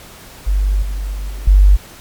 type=tone with level steps; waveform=sine; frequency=48.82 Hz; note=G1; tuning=6 cents flat; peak=-11 / -18 / -20 / -23 / -4 dBFS; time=0.46-1.77 s; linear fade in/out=20 ms; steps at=0.82 / 1.13 / 1.3 / 1.47 s; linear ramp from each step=5 ms; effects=pink hiss -38 dBFS RMS until 2 s + MP3 96 kbps